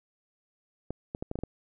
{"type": "clicks", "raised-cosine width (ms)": 2, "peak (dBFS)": -20, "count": 7, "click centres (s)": [0.906, 1.149, 1.225, 1.314, 1.356, 1.389, 1.436], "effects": []}